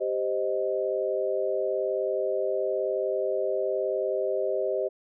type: chord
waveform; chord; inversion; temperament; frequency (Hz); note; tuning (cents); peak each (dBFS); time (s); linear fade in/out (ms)
sine; C minor; second; equal; 392 / 523.3 / 622.3; G4 / C5 / Eb5; 0 / 0 / 0; -29; 0-4.89; 20
effects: none